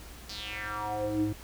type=tone with band-pass filter sweep; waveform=square; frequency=105.6 Hz; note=G#2; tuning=29 cents sharp; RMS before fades=-33 dBFS; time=0.29-1.33 s; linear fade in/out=5 ms; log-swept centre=5000 to 220 Hz; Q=4.4; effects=added 60 Hz sine -48 dBFS peak until 1.43 s + pink hiss -49 dBFS RMS until 1.43 s